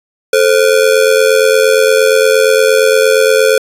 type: ring-modulated tone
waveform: square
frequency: 483.8 Hz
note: B4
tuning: 36 cents flat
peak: -4 dBFS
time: 0.33-3.58 s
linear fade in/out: 2 ms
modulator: 44.3 Hz
effects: resampled to 32000 Hz